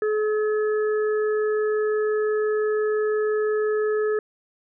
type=harmonic tone; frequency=427.1 Hz; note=G#4; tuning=48 cents sharp; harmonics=1 / 3 / 4; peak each=-20 / -34 / -34 dBFS; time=0.02-4.19 s; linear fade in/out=2 ms; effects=none